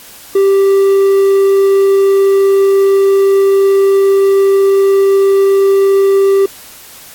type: tone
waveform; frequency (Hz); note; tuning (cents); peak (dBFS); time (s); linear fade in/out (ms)
triangle; 392; G4; 0; -4; 0.35-6.46; 5
effects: white hiss -35 dBFS RMS until 7.14 s + AAC 64 kbps